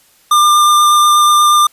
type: tone with vibrato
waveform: square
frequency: 1198 Hz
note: D6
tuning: 34 cents sharp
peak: -7 dBFS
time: 0.31-1.67 s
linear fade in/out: 5 ms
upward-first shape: sine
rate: 8.3 Hz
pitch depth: 11 cents each way
effects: white hiss -50 dBFS RMS until 1.72 s + resampled to 32000 Hz